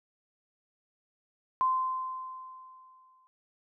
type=tone with exponential decay; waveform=sine; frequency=1036 Hz; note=C6; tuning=17 cents flat; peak=-22 dBFS; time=1.61-3.27 s; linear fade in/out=0 ms; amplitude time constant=360 ms; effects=none